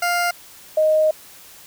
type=tone pair in turn; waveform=20% pulse / sine; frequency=701 / 622 Hz; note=F5 / D#5; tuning=+6 / -1 cents; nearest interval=major second; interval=207 cents; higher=first; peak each=-13 dBFS; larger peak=neither; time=0.02-0.31 / 0.77-1.11 s; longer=second; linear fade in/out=5 ms; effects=white hiss -44 dBFS RMS until 1.66 s